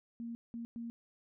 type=tone bursts at uneven times; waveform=sine; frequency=233.1 Hz; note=A#3; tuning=in tune; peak=-39 dBFS; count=3; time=0.2-0.35 / 0.54-0.65 / 0.76-0.9 s; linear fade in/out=0 ms; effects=none